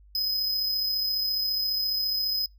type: tone with amplitude modulation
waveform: square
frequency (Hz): 5050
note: D#8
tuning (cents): +25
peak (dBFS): -24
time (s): 0.15-2.46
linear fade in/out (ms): 2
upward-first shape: sine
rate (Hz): 34.6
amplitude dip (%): 35
effects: noise-tail reverb RT60 0.2 s tail -24 dB re dry + added 50 Hz sine -51 dBFS peak until 2.58 s